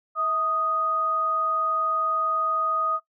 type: tone pair together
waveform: sine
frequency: 648.3 / 1244.5 Hz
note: E5 / D#6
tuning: -29 / 0 cents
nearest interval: major seventh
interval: 1129 cents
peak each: -33 / -22 dBFS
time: 0.15-3 s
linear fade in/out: 50 ms
effects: noise-tail reverb RT60 0.1 s tail -17 dB re dry